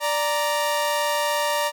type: tone pair together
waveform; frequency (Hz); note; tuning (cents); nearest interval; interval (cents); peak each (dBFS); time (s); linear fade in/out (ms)
sawtooth; 587.3 / 932.3; D5 / A#5; 0 / 0; minor sixth; 800; -20; 0-1.72; 50
effects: none